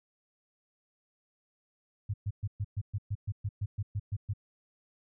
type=tone bursts; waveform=sine; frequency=102.1 Hz; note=G#2; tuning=29 cents flat; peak=-29 dBFS; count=14; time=2.09-4.336 s; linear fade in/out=10 ms; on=49 ms; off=120 ms; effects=none